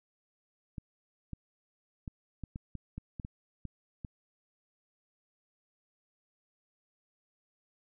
clicks, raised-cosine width 5 ms, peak -27 dBFS, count 11, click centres 0.782 / 1.333 / 2.078 / 2.437 / 2.559 / 2.753 / 2.98 / 3.198 / 3.249 / 3.653 / 4.048 s, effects none

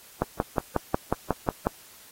click train, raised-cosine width 1 ms, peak -8 dBFS, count 9, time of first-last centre 0.22-1.669 s, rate 5.52 Hz, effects white hiss -51 dBFS RMS until 2.11 s + AAC 48 kbps

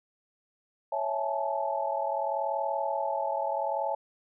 sine chord, A major seventh, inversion first, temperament equal with one note detuned, 554.4 / 659.3 / 839.3 / 880 Hz, C#5 / E5 / G#5 / A5, 0 / 0 / +18 / 0 cents, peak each -33 dBFS, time 0.92-3.95 s, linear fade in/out 5 ms, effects none

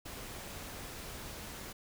pink noise, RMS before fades -45 dBFS, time 0.05-1.73 s, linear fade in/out 10 ms, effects none

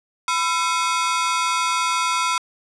sawtooth ring-modulated tone, 1174.7 Hz, D6, in tune, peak -12 dBFS, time 0.28-2.38 s, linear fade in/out 2 ms, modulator 173 Hz, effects resampled to 22050 Hz + 8-bit

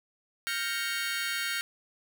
25% pulse chord, G half-diminished seventh, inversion third, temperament equal, 1396.9 / 1568 / 1864.7 / 2217 Hz, F6 / G6 / Bb6 / Db7, 0 / 0 / 0 / 0 cents, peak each -32 dBFS, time 0.47-1.61 s, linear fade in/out 0 ms, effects 9-bit

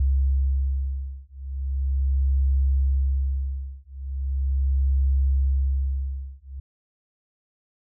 sine beating tone pair, 67.2 / 67.59 Hz, C2 / C#2, +47 / -43 cents, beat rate 0.39 Hz, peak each -23 dBFS, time 0-6.6 s, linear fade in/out 5 ms, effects none

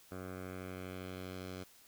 10% pulse tone with low-pass filter sweep, 92.5 Hz, F#2, in tune, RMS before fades -45 dBFS, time 0.11-1.64 s, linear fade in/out 10 ms, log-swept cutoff 1400 to 5700 Hz, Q 1.3, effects white hiss -62 dBFS RMS until 1.87 s

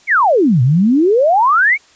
sine exponential two-way sweep, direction down then up, 2322 to 117.6 to 2322 Hz, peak -8 dBFS, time 0.07-1.78 s, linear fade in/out 50 ms, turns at 0.62 s, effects white hiss -48 dBFS RMS until 1.95 s + resampled to 16000 Hz

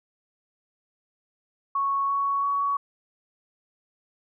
sine tone with pitch steps, 1107 / 1115.3 / 1123.8 Hz, C#6 / C#6 / C#6, -3 / +10 / +23 cents, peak -22 dBFS, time 1.75-2.77 s, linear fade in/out 5 ms, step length 340 ms, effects none

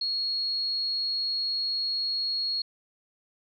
sine tone, 4311 Hz, C#8, 49 cents flat, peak -26 dBFS, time 0.01-2.62 s, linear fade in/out 5 ms, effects none

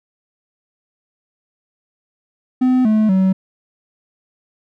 triangle tone with pitch steps, 254.8 / 216.1 / 189.3 Hz, C4 / A3 / F#3, -46 / -31 / +40 cents, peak -9 dBFS, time 2.61-3.33 s, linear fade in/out 10 ms, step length 240 ms, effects none

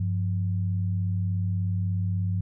sine tone pair together, 98 / 174.62 Hz, G2 / F3, 0 / 0 cents, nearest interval minor seventh, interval 1000 cents, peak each -24 / -32 dBFS, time 0-2.41 s, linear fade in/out 5 ms, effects none

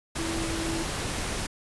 sine tone in noise, 328.8 Hz, E4, 4 cents flat, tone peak -31 dBFS, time 0.18-0.83 s, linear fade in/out 10 ms, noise pink, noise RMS -31 dBFS, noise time 0.15-1.47 s, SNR -3 dB, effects resampled to 24000 Hz

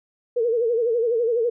sine tone with vibrato, 466.2 Hz, A#4, in tune, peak -18 dBFS, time 0.36-1.5 s, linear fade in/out 10 ms, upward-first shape sine, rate 12 Hz, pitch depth 92 cents each way, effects none

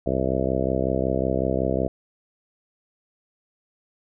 harmonic tone, 65.41 Hz, C2, in tune, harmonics 1 / 2 / 3 / 4 / 5 / 6 / 7 / 8 / 9 / 10, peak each -30 / -30 / -30 / -30 / -30 / -30 / -30 / -30 / -30 / -30 dBFS, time 0.06-1.88 s, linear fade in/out 5 ms, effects none

